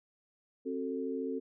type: chord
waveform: sine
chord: F# diminished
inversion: second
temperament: just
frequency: 266.4 / 370 / 444 Hz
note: C4 / F#4 / A4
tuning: +31 / 0 / +16 cents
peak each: -36 / -40 / -37 dBFS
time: 0.65-1.4 s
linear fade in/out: 20 ms
effects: none